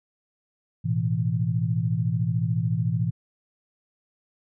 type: chord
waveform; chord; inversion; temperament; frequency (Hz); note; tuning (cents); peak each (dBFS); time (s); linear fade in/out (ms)
sine; A suspended second; none; just; 110 / 123.75 / 165; A2 / B2 / E3; 0 / +4 / +2; -26; 0.84-3.11; 20
effects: none